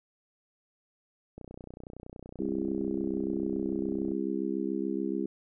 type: click train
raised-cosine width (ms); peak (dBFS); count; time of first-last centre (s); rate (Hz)
2; -30; 85; 1.38-4.116; 30.7
type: harmonic tone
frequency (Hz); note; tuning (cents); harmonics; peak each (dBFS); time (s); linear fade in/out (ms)
67; C2; +42; 3 / 4 / 5 / 6; -35 / -34 / -33 / -36; 2.39-5.26; 5
effects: none